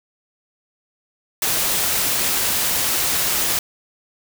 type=noise; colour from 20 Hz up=white; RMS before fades=-20 dBFS; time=1.42-3.59 s; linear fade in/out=2 ms; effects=none